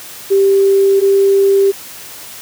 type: tone pair in turn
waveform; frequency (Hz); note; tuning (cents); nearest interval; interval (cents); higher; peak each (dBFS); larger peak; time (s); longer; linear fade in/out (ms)
sine; 392 / 393.4; G4 / G4; 0 / +6; unison; 6; second; -7 / -7; neither; 0.3-1.01 / 1.01-1.72; neither; 20
effects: white hiss -32 dBFS RMS until 2.41 s + high-pass 60 Hz 12 dB/octave